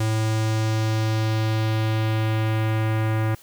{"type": "tone with low-pass filter sweep", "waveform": "square", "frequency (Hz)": 109.9, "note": "A2", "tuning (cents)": -2, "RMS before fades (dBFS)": -22, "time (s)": [0, 3.35], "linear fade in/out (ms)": 5, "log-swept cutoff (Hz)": [8900, 1900], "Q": 1.3, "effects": ["white hiss -50 dBFS RMS until 3.42 s"]}